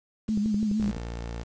sine tone with vibrato, 211.6 Hz, G#3, 33 cents sharp, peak -23 dBFS, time 0.28-0.92 s, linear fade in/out 20 ms, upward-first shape sine, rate 6.4 Hz, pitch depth 66 cents each way
click train, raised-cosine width 3 ms, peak -22 dBFS, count 9, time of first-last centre 0.29-0.968 s, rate 11.8 Hz
sawtooth tone, 57.8 Hz, A#1, 14 cents flat, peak -29 dBFS, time 0.8-1.44 s, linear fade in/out 20 ms
effects resampled to 16000 Hz + 8-bit

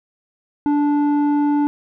square tone with low-pass filter, 291.6 Hz, D4, 12 cents flat, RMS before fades -17 dBFS, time 0.66-1.67 s, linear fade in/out 0 ms, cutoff 750 Hz, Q 1.4, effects none

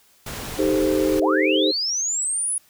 pink noise, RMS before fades -32 dBFS, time 0.26-1.2 s, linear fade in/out 5 ms
sine chord, A half-diminished seventh, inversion second, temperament equal, 311.1 / 392 / 440 / 523.3 Hz, Eb4 / G4 / A4 / C5, 0 / 0 / 0 / 0 cents, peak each -21 / -22 / -27 / -23 dBFS, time 0.58-1.72 s, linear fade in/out 20 ms
sine linear sweep, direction up, 580 to 10450 Hz, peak -21 dBFS, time 1.22-2.58 s, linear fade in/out 2 ms
effects white hiss -57 dBFS RMS until 2.69 s

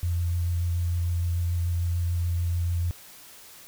sine tone with vibrato, 86.3 Hz, F2, 20 cents flat, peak -23 dBFS, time 0.03-2.91 s, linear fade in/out 0 ms, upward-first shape triangle, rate 6.8 Hz, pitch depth 20 cents each way, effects white hiss -48 dBFS RMS until 3.67 s

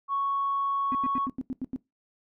sine tone, 1108.7 Hz, C#6, in tune, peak -24 dBFS, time 0.08-1.29 s, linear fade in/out 50 ms
sine tone bursts, 259.5 Hz, C4, 14 cents flat, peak -28 dBFS, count 8, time 0.92-1.761 s, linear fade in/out 0 ms, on 29 ms, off 87 ms
effects noise-tail reverb RT60 0.2 s tail -20 dB re dry + tanh soft clip ceiling -19 dBFS

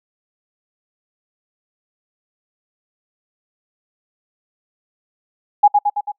sine tone with echo, 825 Hz, G#5, 12 cents flat, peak -5 dBFS, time 5.63-5.68 s, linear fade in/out 10 ms, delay 110 ms, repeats 4, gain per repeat -4 dB, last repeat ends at 6.12 s, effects noise-tail reverb RT60 0.1 s tail -26 dB re dry

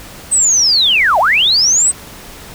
sine linear two-way sweep, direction down then up, 8372 to 593 to 8372 Hz, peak -8 dBFS, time 0.31-1.92 s, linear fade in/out 20 ms, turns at 1.19 s, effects pink hiss -34 dBFS RMS until 2.54 s

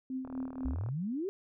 sine tone with tremolo, 260.2 Hz, C4, 9 cents flat, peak -32 dBFS, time 0.1-0.75 s, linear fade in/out 2 ms, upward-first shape triangle, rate 4.1 Hz, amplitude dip 80%
click train, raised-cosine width 1 ms, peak -33 dBFS, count 26, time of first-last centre 0.25-0.888 s, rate 39.2 Hz
sine exponential sweep, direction up, 59.8 to 411.5 Hz, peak -32 dBFS, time 0.65-1.29 s, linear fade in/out 0 ms
effects none

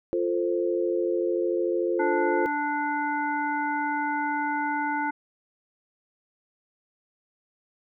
sine chord, F major, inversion none, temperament equal with one note detuned, 349.2 / 442.8 / 523.3 Hz, F4 / A4 / C5, 0 / +11 / 0 cents, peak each -25 / -29 / -29 dBFS, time 0.13-2.46 s, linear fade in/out 0 ms
harmonic tone, 293.7 Hz, D4, in tune, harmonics 1 / 3 / 5 / 7, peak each -31 / -27 / -31 / -37 dBFS, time 1.99-5.11 s, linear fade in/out 10 ms
effects none

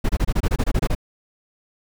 brown noise bursts, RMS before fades -18 dBFS, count 12, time 0.04-0.951 s, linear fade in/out 10 ms, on 53 ms, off 25 ms, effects none

